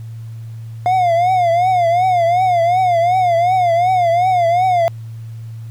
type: tone with vibrato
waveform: triangle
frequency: 710 Hz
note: F5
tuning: 28 cents sharp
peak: -9 dBFS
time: 0.86-4.88 s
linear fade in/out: 0 ms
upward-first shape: triangle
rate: 2.7 Hz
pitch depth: 120 cents each way
effects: added 113 Hz sine -27 dBFS peak until 5.7 s + pink hiss -52 dBFS RMS until 5.7 s